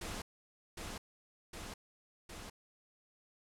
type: noise with echo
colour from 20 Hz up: pink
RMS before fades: -42 dBFS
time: 0.01-0.22 s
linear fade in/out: 5 ms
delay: 760 ms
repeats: 3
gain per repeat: -2 dB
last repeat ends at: 2.5 s
effects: low-pass 10000 Hz 12 dB/octave

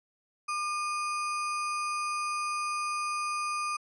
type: tone with sample-and-hold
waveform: sine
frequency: 1200 Hz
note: D6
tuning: 37 cents sharp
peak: -29 dBFS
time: 0.48-3.77 s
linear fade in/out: 10 ms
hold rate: 3675 Hz
effects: resampled to 24000 Hz

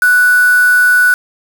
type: tone with quantisation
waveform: sine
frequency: 1480 Hz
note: F#6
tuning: in tune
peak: -6 dBFS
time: 0.02-1.14 s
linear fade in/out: 2 ms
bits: 3
effects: none

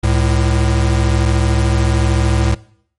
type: tone pair together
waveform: square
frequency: 68.5 / 109.68 Hz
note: C#2 / A2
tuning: -20 / -5 cents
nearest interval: minor sixth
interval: 815 cents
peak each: -15 dBFS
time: 0.03-2.55 s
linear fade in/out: 10 ms
effects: noise-tail reverb RT60 0.6 s tail -20 dB re dry + MP3 48 kbps

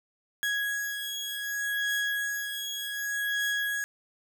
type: beating tone pair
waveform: 35% pulse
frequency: 1661 / 1661.66 Hz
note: G#6 / G#6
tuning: 0 / 0 cents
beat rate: 0.66 Hz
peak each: -31 / -30 dBFS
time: 0.43-3.84 s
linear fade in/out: 0 ms
effects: none

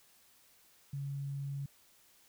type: tone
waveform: sine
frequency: 139.6 Hz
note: C#3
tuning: 13 cents sharp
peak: -36 dBFS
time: 0.93-1.66 s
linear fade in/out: 5 ms
effects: white hiss -65 dBFS RMS until 2.28 s

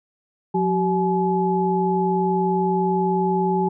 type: tone cluster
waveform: sine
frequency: 179.7 / 381.9 / 850 Hz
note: F3 / G4 / G#5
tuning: +50 / -45 / +40 cents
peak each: -22 dBFS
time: 0.54-3.69 s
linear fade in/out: 10 ms
effects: none

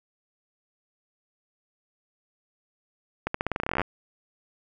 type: accelerating click train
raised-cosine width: 0.5 ms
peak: -11 dBFS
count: 18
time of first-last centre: 3.27-3.816 s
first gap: 74 ms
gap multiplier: 0.88
effects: none

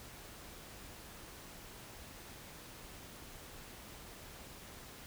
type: silence
effects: pink hiss -52 dBFS RMS until 5.06 s

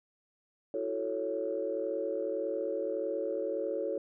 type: chord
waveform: sine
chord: F# minor seventh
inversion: third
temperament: equal with one note detuned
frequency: 328.3 / 370 / 440 / 554.4 Hz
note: E4 / F#4 / A4 / C#5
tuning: -7 / 0 / 0 / 0 cents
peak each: -39 / -38 / -35 / -34 dBFS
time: 0.74-3.98 s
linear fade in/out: 2 ms
effects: tanh soft clip ceiling -20 dBFS

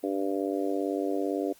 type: harmonic tone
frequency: 97.8 Hz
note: G2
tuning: 4 cents flat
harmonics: 3 / 4 / 5 / 6 / 7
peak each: -30 / -32 / -34 / -36 / -37 dBFS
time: 0.03-1.53 s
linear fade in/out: 10 ms
effects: white hiss -58 dBFS RMS until 1.59 s + Opus 24 kbps

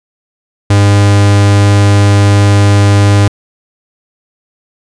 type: tone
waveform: 45% pulse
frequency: 101.4 Hz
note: G#2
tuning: 41 cents flat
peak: -4 dBFS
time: 0.7-3.28 s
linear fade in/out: 5 ms
effects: resampled to 22050 Hz

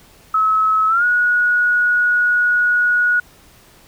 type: tone with pitch glide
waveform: sine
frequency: 1290 to 1456.4 Hz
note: E6 to F#6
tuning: -38 to -28 cents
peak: -12 dBFS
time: 0.34-3.2 s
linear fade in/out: 5 ms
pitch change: +210 cents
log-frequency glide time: 0.88-1.05 s
effects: pink hiss -48 dBFS RMS until 3.87 s

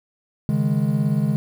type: chord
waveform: triangle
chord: C# suspended second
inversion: none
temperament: just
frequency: 138.59 / 155.92 / 207.9 Hz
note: C#3 / D#3 / G#3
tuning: 0 / +4 / +2 cents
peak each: -20 / -20 / -20 dBFS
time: 0.49-1.36 s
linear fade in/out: 0 ms
effects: 8-bit

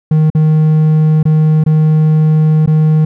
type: tone with dropouts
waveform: triangle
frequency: 155.56 Hz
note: D#3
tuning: in tune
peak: -4 dBFS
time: 0.11-3.05 s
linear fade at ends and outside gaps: 5 ms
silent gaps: 0.302-0.349 / 1.23-1.253 / 1.639-1.662 / 2.661-2.674 s
effects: none

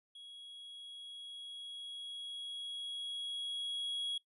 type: tone with level ramp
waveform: triangle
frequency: 3322 Hz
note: G#7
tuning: in tune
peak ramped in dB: -48 to -33 dBFS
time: 0.15-4.18 s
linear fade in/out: 5 ms
effects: noise-tail reverb RT60 0.1 s tail -19 dB re dry + resampled to 32000 Hz

